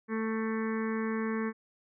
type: harmonic tone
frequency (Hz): 221.7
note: A3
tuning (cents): +13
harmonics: 1 / 2 / 4 / 5 / 6 / 7 / 8 / 9 / 10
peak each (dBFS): -31 / -35 / -47 / -41 / -49 / -46 / -43 / -48 / -49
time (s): 0.08-1.53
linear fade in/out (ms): 50
effects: none